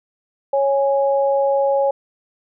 sine tone pair together, 552.6 / 828 Hz, C#5 / G#5, -6 / -5 cents, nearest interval perfect fifth, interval 701 cents, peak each -15 / -21 dBFS, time 0.53-1.91 s, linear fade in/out 5 ms, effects none

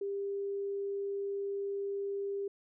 sine tone, 398.5 Hz, G4, 28 cents sharp, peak -33 dBFS, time 0.01-2.48 s, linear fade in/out 5 ms, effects none

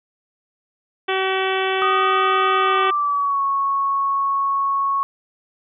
harmonic tone, 380.7 Hz, F#4, 49 cents sharp, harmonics 1 / 2 / 3 / 4 / 5 / 6 / 7 / 8 / 9, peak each -22 / -25 / -27 / -28 / -29 / -30 / -30 / -31 / -32 dBFS, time 1.08-2.91 s, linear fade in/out 10 ms
sine tone with pitch glide, 1232 to 1103.9 Hz, D#6 to C#6, -17 to -8 cents, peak -17 dBFS, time 1.82-5.03 s, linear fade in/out 0 ms, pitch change -191 cents, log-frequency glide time 2.59-3.42 s
effects none

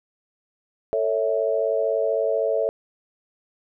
sine tone cluster, 445.4 / 558 / 654 Hz, A4 / C#5 / E5, +21 / +11 / -14 cents, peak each -24 dBFS, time 0.93-2.69 s, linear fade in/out 0 ms, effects none

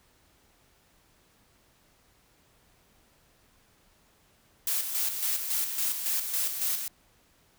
blue noise with tremolo, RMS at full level -28 dBFS, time 4.67-6.88 s, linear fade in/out 2 ms, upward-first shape square, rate 3.6 Hz, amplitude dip 50%, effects pink hiss -64 dBFS RMS until 7.58 s

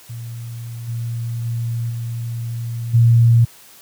sine tone with level steps, 116.8 Hz, A#2, 4 cents sharp, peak -27 / -21 / -19 / -22 / -8 dBFS, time 0.09-3.45 s, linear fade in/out 10 ms, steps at 0.87 / 1.44 / 1.89 / 2.93 s, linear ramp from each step 20 ms, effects white hiss -45 dBFS RMS until 3.81 s + high-pass 60 Hz 12 dB/octave

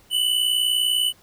square tone pair together, 2940 / 3000 Hz, F#7 / F#7, -12 / +23 cents, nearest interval unison, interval 35 cents, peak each -24 / -21 dBFS, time 0.1-1.13 s, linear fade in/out 50 ms, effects pink hiss -55 dBFS RMS until 1.22 s

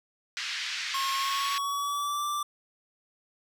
pink band-pass noise, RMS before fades -34 dBFS, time 0.37-1.58 s, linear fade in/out 0 ms, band 1700 to 5500 Hz, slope 24 dB/octave
square tone with pitch glide, 1083 to 1174.2 Hz, C#6 to D6, -41 to -1 cents, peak -29 dBFS, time 0.94-2.43 s, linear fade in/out 5 ms, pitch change +140 cents, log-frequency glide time 1.14-2.25 s
effects none

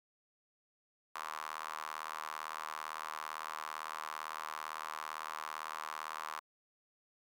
sawtooth tone with high-pass filter, 77.78 Hz, D#2, in tune, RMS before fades -43 dBFS, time 1.15-6.4 s, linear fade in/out 5 ms, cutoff 1100 Hz, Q 4.2, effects none

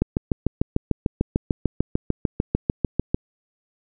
click train, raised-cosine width 3 ms, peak -6 dBFS, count 22, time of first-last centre 0.02-3.145 s, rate 6.72 Hz, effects none

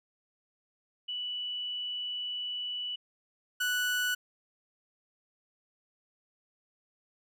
sine / 30% pulse tone pair in turn, 2960 / 1480 Hz, F#7 / F#6, 0 / 0 cents, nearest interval octave, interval 1200 cents, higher first, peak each -33 / -25 dBFS, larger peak second, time 1.08-2.96 / 3.6-4.15 s, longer first, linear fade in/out 10 ms, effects none

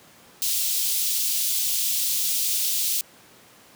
white high-pass noise, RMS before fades -24 dBFS, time 0.42-3.01 s, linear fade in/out 0 ms, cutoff 3100 Hz, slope 24 dB/octave, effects pink hiss -51 dBFS RMS until 3.75 s + high-pass 150 Hz 12 dB/octave

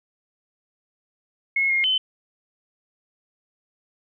sine tone with pitch steps, 2173 / 2138 / 3052 Hz, C#7 / C7 / G7, -35 / +37 / -47 cents, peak -18 dBFS, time 1.56-1.98 s, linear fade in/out 5 ms, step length 140 ms, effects none

